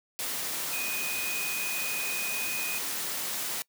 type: tone in noise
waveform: sine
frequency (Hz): 2489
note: D#7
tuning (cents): 0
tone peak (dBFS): -33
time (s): 0.73-2.78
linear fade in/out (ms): 0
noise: white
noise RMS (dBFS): -33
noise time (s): 0.19-3.62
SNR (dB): -3
effects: noise-tail reverb RT60 0.1 s tail -23 dB re dry + high-pass 150 Hz 12 dB/octave